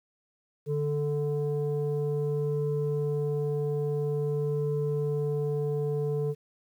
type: tone pair together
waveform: sine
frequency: 146.83 / 440 Hz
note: D3 / A4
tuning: 0 / 0 cents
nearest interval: octave + perfect fifth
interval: 1900 cents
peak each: -27 dBFS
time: 0.66-6.35 s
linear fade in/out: 50 ms
effects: tanh soft clip ceiling -22 dBFS + 10-bit